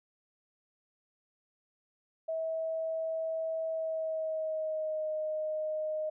sine tone with pitch glide, 646 to 619.7 Hz, E5 to D#5, -35 to -7 cents, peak -31 dBFS, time 2.28-6.1 s, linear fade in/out 10 ms, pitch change -72 cents, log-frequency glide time 3.69-5.1 s, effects none

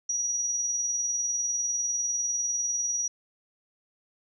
sine tone with tremolo, 5790 Hz, F#8, 38 cents flat, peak -24 dBFS, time 0.09-3.08 s, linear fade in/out 5 ms, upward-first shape triangle, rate 20 Hz, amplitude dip 40%, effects none

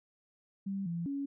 sine tone with pitch steps, 195.8 / 169.7 / 279.4 Hz, G3 / F3 / C#4, -2 / -49 / +14 cents, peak -33 dBFS, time 0.66-1.26 s, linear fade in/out 10 ms, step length 200 ms, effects none

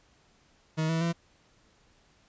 40% pulse tone with pitch steps, 158.1 / 163.2 / 168.47 Hz, D#3 / E3 / E3, +28 / -17 / +38 cents, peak -25 dBFS, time 0.77-1.13 s, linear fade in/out 20 ms, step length 120 ms, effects pink hiss -64 dBFS RMS until 2.28 s + resampled to 16000 Hz

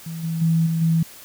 sine tone with level steps, 163.7 Hz, E3, 12 cents flat, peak -28 / -22 / -15 / -19 / -15 dBFS, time 0.06-1.03 s, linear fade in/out 5 ms, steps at 0.23 / 0.41 / 0.66 / 0.81 s, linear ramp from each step 10 ms, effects white hiss -43 dBFS RMS until 1.24 s

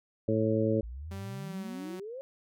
harmonic tone, 110 Hz, A2, in tune, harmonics 1 / 2 / 3 / 4 / 5, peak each -31 / -31 / -31 / -31 / -31 dBFS, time 0.28-0.81 s, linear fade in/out 5 ms
sine exponential sweep, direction up, 53 to 553 Hz, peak -38 dBFS, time 0.83-2.21 s, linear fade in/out 0 ms
sawtooth tone with pitch glide, 195.2 to 186.6 Hz, G3 to F#3, -7 to +15 cents, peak -37 dBFS, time 1.11-2 s, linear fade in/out 5 ms, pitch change -78 cents, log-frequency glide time 1.44-1.74 s
effects none

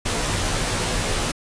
pink noise with comb filter, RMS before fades -23 dBFS, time 0.05-1.32 s, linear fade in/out 10 ms, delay 15 ms, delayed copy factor -0.85, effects resampled to 22050 Hz

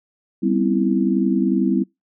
sine chord, C major seventh, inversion second, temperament equal with one note detuned, 196 / 246.9 / 266.8 / 329.6 Hz, G3 / B3 / C4 / E4, 0 / 0 / +34 / 0 cents, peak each -20 / -22 / -22 / -21 dBFS, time 0.42-1.84 s, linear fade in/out 20 ms, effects noise-tail reverb RT60 0.2 s tail -25 dB re dry

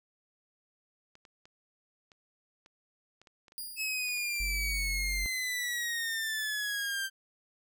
clicks, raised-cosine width 0.2 ms, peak -38 dBFS, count 12, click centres 1.154 / 1.252 / 1.455 / 2.118 / 2.661 / 3.216 / 3.272 / 3.482 / 3.521 / 4.087 / 4.174 / 4.362 s
5% pulse tone with exponential decay, 4841 Hz, D#8, 48 cents flat, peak -29 dBFS, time 3.58-4.41 s, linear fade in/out 0 ms, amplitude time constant 180 ms
sawtooth exponential sweep, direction down, 2598 to 1568 Hz, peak -28 dBFS, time 3.76-7.1 s, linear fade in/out 50 ms
triangle tone, 46.25 Hz, F#1, in tune, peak -31 dBFS, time 4.4-5.26 s, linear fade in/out 0 ms
effects none

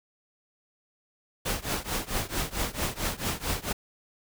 pink noise with tremolo, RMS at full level -27 dBFS, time 1.45-3.73 s, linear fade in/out 10 ms, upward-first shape triangle, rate 4.5 Hz, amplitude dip 95%, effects none

